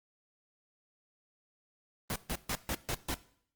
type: noise bursts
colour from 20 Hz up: pink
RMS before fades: -34 dBFS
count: 6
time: 2.1-3.142 s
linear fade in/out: 0 ms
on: 57 ms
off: 140 ms
effects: noise-tail reverb RT60 0.6 s tail -18 dB re dry + Opus 24 kbps